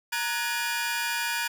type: tone cluster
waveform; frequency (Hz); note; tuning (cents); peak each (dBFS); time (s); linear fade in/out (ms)
sawtooth; 933 / 1471 / 1686 / 2424; A#5 / F#6 / G#6 / D#7; +1 / -11 / +26 / -46; -29; 0.12-1.48; 10
effects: none

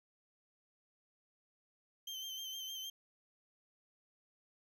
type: tone with vibrato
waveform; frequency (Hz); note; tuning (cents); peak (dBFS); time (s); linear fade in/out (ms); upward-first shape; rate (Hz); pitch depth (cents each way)
35% pulse; 3122; G7; -8; -40; 2.07-2.9; 5; sine; 6.5; 38
effects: none

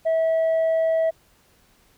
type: tone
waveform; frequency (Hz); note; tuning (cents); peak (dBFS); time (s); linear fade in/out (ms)
sine; 649; E5; -27; -15; 0.05-1.11; 20
effects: tanh soft clip ceiling -17 dBFS + pink hiss -59 dBFS RMS until 1.97 s

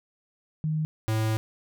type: tone pair in turn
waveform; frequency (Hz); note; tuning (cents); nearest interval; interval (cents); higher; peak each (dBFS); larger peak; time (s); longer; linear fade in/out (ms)
sine / square; 155.56 / 110; D#3 / A2; 0 / 0; tritone; 600; first; -24 / -24; neither; 0.64-0.85 / 1.08-1.37; second; 0
effects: none

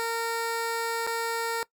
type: tone with dropouts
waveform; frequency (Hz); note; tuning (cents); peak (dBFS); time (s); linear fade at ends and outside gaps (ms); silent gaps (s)
15% pulse; 460; A#4; -23; -21; 0-1.63; 0; 1.067-1.073
effects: noise-tail reverb RT60 0.1 s tail -20 dB re dry

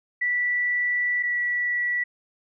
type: tone pair in turn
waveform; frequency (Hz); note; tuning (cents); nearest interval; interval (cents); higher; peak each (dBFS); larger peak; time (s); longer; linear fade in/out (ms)
sine; 1962 / 1949.6; B6 / B6; -12 / -23; unison; 11; first; -21 / -22; first; 0.21-1.23 / 1.23-2.04; first; 10
effects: none

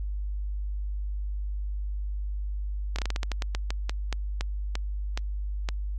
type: slowing click train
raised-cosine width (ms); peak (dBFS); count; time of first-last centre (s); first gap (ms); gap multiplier
0.2; -13; 17; 2.96-5.688; 26; 1.22
effects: added 50 Hz sine -28 dBFS peak until 5.98 s + MP3 64 kbps

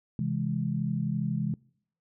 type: chord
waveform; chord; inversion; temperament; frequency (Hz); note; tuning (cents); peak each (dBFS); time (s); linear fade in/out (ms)
sine; C augmented; none; equal with one note detuned; 132.87 / 164.81 / 207.7; C3 / E3 / G#3; +27 / 0 / 0; -31; 0.19-1.54; 2
effects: noise-tail reverb RT60 0.6 s tail -24 dB re dry

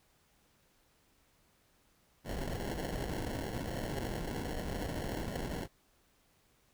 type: noise with sample-and-hold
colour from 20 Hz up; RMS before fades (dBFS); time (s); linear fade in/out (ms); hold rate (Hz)
pink; -38; 2.24-5.68; 50; 1225
effects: pink hiss -70 dBFS RMS until 6.73 s

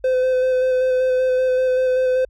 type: tone with vibrato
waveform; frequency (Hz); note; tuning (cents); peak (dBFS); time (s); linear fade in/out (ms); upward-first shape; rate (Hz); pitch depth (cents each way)
triangle; 512; C5; -38; -13; 0.04-2.25; 5; square; 5.2; 12
effects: added 50 Hz sine -47 dBFS peak until 2.29 s

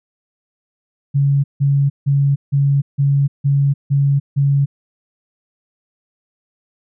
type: tone bursts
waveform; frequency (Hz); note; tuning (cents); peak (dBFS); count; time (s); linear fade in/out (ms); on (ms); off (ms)
sine; 140.1; C#3; +19; -11; 8; 1.14-4.66; 20; 300; 160
effects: none

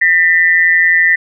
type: tone pair together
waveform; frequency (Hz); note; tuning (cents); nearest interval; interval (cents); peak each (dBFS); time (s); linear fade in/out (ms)
sine; 1804 / 1975.5; A6 / B6; +43 / 0; major second; 157; -10; 0.01-1.16; 10
effects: none

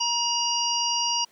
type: harmonic tone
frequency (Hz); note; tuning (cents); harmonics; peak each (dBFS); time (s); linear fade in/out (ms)
949; A#5; +31; 1 / 3 / 5 / 6; -28 / -28 / -28 / -28; 0-1.25; 10
effects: pink hiss -60 dBFS RMS until 1.31 s + high-pass 200 Hz 12 dB/octave

